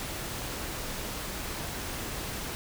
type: noise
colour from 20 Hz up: pink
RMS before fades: -36 dBFS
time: 0-2.55 s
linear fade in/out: 0 ms
effects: none